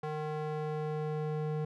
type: tone with band-pass filter sweep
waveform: square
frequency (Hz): 153.1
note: D#3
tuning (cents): -28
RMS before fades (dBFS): -35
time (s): 0.03-1.65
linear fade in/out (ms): 5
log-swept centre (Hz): 680 to 330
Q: 0.97
effects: none